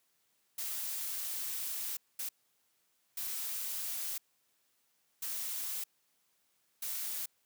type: noise bursts at uneven times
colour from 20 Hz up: blue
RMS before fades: -38 dBFS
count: 5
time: 0.58-1.97 / 2.19-2.29 / 3.17-4.18 / 5.22-5.84 / 6.82-7.26 s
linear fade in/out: 5 ms
effects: white hiss -75 dBFS RMS until 7.45 s + high-pass 100 Hz 12 dB/octave